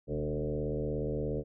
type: tone with frequency modulation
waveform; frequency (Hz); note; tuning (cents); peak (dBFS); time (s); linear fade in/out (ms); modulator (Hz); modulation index
sine; 293.7; D4; 0; -30; 0.07-1.44; 50; 76.9; 3.2
effects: none